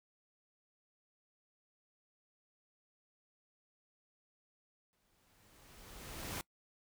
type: noise with exponential growth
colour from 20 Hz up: pink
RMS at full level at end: -40 dBFS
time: 4.93-6.41 s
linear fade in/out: 0 ms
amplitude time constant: 320 ms
effects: noise-tail reverb RT60 0.1 s tail -23 dB re dry